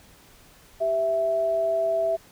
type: tone pair together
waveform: sine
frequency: 392 / 659.3 Hz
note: G4 / E5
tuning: 0 / 0 cents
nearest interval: major sixth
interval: 900 cents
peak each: -32 / -21 dBFS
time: 0.8-2.17 s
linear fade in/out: 20 ms
effects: pink hiss -53 dBFS RMS until 2.31 s